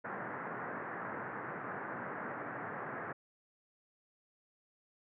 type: band-pass noise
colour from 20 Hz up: white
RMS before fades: -42 dBFS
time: 0.04-3.13 s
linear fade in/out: 10 ms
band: 110 to 1800 Hz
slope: 48 dB/octave
effects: none